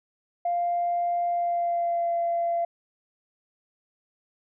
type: tone with pitch glide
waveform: sine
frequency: 697 to 684.2 Hz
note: F5 to F5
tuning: -4 to -36 cents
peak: -22 dBFS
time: 0.45-2.65 s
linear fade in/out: 5 ms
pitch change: -32 cents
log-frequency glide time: 1.29-2.13 s
effects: tanh soft clip ceiling -18 dBFS